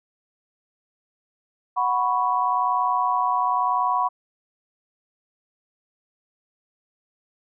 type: chord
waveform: sine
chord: F# suspended fourth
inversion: none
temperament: equal with one note detuned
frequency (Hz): 736.6 / 987.8 / 1108.7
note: F#5 / B5 / C#6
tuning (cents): -8 / 0 / 0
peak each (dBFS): -25 / -22 / -24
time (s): 1.76-4.09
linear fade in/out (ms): 20
effects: none